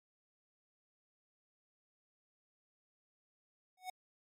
square tone with exponential growth, 740 Hz, F#5, in tune, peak -38 dBFS, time 3.77-3.9 s, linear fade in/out 5 ms, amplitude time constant 28 ms, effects MP3 64 kbps

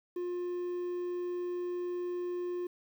triangle tone with quantisation, 354.6 Hz, F4, 26 cents sharp, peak -31 dBFS, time 0.16-2.67 s, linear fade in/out 5 ms, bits 10, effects none

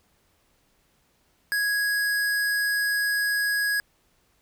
square tone, 1661.2 Hz, G#6, in tune, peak -23 dBFS, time 1.52-3.8 s, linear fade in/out 0 ms, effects pink hiss -66 dBFS RMS until 4.41 s

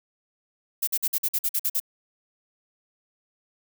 violet noise bursts, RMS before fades -24 dBFS, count 10, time 0.82-1.801 s, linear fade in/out 10 ms, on 54 ms, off 49 ms, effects none

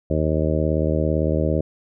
harmonic tone, 77.78 Hz, D#2, in tune, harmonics 1 / 2 / 3 / 4 / 5 / 6 / 7 / 8, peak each -23 / -24 / -28 / -26 / -28 / -29 / -26 / -29 dBFS, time 0.1-1.61 s, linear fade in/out 5 ms, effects none

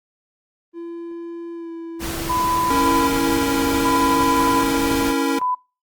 triangle tone with pitch glide, 338.6 to 332.4 Hz, E4 to E4, +46 to +15 cents, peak -27 dBFS, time 0.73-3.59 s, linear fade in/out 50 ms, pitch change -31 cents, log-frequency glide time 1.53-1.71 s
pink noise, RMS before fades -28 dBFS, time 1.99-5.14 s, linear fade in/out 50 ms
sine tone with tremolo, 1000 Hz, B5, 21 cents sharp, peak -18 dBFS, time 2.29-5.55 s, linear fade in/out 10 ms, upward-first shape square, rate 0.64 Hz, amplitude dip 70%
square chord, A# diminished, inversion first, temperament equal, 277.2 / 329.6 / 466.2 Hz, C#4 / E4 / A#4, 0 / 0 / 0 cents, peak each -21 / -25 / -25 dBFS, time 2.7-5.39 s, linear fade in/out 5 ms
effects noise-tail reverb RT60 0.3 s tail -25 dB re dry + Opus 24 kbps

